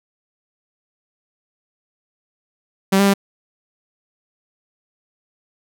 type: tone with pitch steps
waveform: sawtooth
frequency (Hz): 193.3 / 199 / 197.8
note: G3 / G3 / G3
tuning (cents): -24 / +26 / +16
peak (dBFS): -8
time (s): 2.92-3.139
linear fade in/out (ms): 10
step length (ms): 73
effects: none